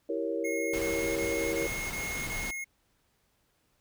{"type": "chord", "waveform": "sine", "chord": "E diminished seventh", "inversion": "none", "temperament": "equal", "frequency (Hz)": [329.6, 392, 466.2, 554.4], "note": ["E4", "G4", "Bb4", "Db5"], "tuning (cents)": [0, 0, 0, 0], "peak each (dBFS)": [-34, -37, -33, -35], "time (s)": [0.09, 1.67], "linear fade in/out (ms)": 5}
{"type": "tone bursts", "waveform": "square", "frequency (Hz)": 2158, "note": "C#7", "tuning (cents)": -47, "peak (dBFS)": -35, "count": 6, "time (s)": [0.44, 2.645], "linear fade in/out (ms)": 10, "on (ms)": 350, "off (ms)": 21}
{"type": "noise", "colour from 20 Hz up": "pink", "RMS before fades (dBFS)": -38, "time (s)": [0.73, 2.51], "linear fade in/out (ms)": 5}
{"effects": ["pink hiss -72 dBFS RMS until 3.8 s"]}